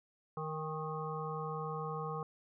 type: harmonic tone with a mistuned harmonic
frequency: 155.56 Hz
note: D#3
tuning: in tune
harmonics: 1 / 3 / 5 / 7 / 8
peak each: -41 / -42 / -45 / -43 / -46 dBFS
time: 0.37-2.23 s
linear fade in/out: 2 ms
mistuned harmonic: 5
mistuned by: +37 cents
effects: none